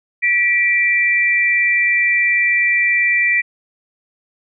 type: tone pair together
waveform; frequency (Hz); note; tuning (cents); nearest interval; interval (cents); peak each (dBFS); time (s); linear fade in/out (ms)
sine; 1946.9 / 2349; B6 / D7; -25 / 0; minor third; 325; -15; 0.22-3.42; 20
effects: none